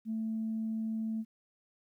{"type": "tone", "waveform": "sine", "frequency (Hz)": 221.6, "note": "A3", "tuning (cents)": 13, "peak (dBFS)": -31, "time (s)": [0.05, 1.25], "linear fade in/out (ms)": 50, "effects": ["tanh soft clip ceiling -27 dBFS", "12-bit"]}